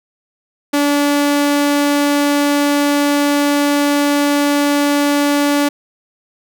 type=tone; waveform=sawtooth; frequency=288.2 Hz; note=D4; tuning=33 cents flat; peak=-8 dBFS; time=0.73-5.69 s; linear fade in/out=10 ms; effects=none